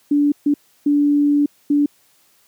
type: tone bursts at uneven times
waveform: sine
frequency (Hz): 290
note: D4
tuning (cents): -22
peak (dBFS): -12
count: 4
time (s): 0.11-0.32 / 0.46-0.54 / 0.86-1.46 / 1.7-1.86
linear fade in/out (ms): 5
effects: white hiss -57 dBFS RMS until 2.47 s + high-pass 80 Hz 12 dB/octave